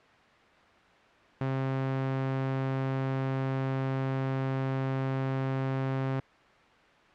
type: tone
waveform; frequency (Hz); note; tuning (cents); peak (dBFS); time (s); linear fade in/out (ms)
sawtooth; 133.3; C3; +33; -24; 1.41-6.2; 2
effects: white hiss -57 dBFS RMS until 7.14 s + low-pass 2000 Hz 12 dB/octave